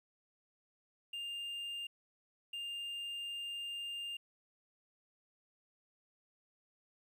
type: tone bursts at uneven times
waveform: triangle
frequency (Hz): 2804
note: F7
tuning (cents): +6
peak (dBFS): -38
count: 2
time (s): 1.13-1.87 / 2.53-4.17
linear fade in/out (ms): 5
effects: 12-bit